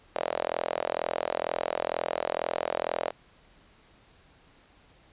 sawtooth tone with high-pass filter, 42.13 Hz, E1, 38 cents sharp, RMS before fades -31 dBFS, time 0.15-3.11 s, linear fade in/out 10 ms, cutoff 590 Hz, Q 4, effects pink hiss -59 dBFS RMS until 5.12 s + resampled to 8000 Hz

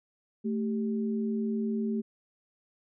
sine tone pair together, 220 / 392 Hz, A3 / G4, 0 / 0 cents, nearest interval minor seventh, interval 1000 cents, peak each -28 / -35 dBFS, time 0.44-2.02 s, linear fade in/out 20 ms, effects none

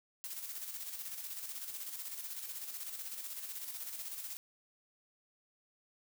blue noise with tremolo, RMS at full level -42 dBFS, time 0.24-4.37 s, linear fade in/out 0 ms, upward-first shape square, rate 16 Hz, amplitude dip 45%, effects none

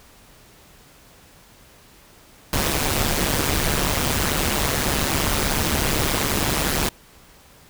pink noise with amplitude modulation, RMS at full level -18 dBFS, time 2.53-6.89 s, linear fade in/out 2 ms, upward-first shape sine, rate 145 Hz, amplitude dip 80%, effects pink hiss -50 dBFS RMS until 7.69 s

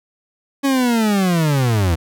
40% pulse linear sweep, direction down, 280 to 77.8 Hz, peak -13 dBFS, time 0.63-1.96 s, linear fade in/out 20 ms, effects none

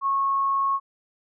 sine tone, 1096 Hz, C#6, 20 cents flat, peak -20 dBFS, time 0.01-0.8 s, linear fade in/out 50 ms, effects none

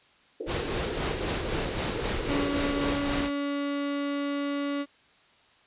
white band-pass noise, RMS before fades -36 dBFS, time 0.4-2.94 s, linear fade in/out 5 ms, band 310 to 510 Hz, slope 48 dB/octave
pink noise with tremolo, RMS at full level -29 dBFS, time 0.46-3.31 s, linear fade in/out 50 ms, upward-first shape sine, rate 3.8 Hz, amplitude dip 45%
35% pulse tone, 284.2 Hz, C#4, 43 cents sharp, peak -26 dBFS, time 2.26-4.86 s, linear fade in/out 50 ms
effects white hiss -60 dBFS RMS until 5.66 s + resampled to 8000 Hz

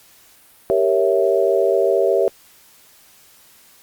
sine chord, G diminished seventh, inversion none, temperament equal, 392 / 466.2 / 554.4 / 659.3 Hz, G4 / Bb4 / Db5 / Fb5, 0 / 0 / 0 / 0 cents, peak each -18 / -20 / -19 / -20 dBFS, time 0.7-2.28 s, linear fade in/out 0 ms, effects white hiss -50 dBFS RMS until 3.82 s + Opus 48 kbps

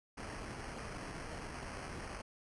pink noise with sample-and-hold, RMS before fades -45 dBFS, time 0.17-2.22 s, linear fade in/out 10 ms, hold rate 3675 Hz, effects resampled to 24000 Hz

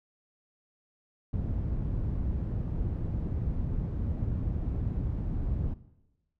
white low-pass noise, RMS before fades -31 dBFS, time 1.33-5.74 s, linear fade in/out 5 ms, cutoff 110 Hz, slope 12 dB/octave, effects noise-tail reverb RT60 1.0 s tail -17 dB re dry

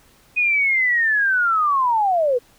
sine linear sweep, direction down, 2500 to 466.2 Hz, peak -15 dBFS, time 0.36-2.39 s, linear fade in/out 20 ms, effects pink hiss -54 dBFS RMS until 2.58 s

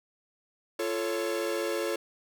45% pulse chord, F augmented, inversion none, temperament equal with one note detuned, 344.8 / 440 / 554.4 Hz, F4 / A4 / C#5, -22 / 0 / 0 cents, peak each -33 dBFS, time 0.79-1.96 s, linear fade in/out 5 ms, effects none

